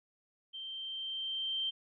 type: tone with level ramp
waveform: sine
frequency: 3136 Hz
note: G7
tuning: in tune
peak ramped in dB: -41 to -31 dBFS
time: 0.53-1.71 s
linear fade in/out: 20 ms
effects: none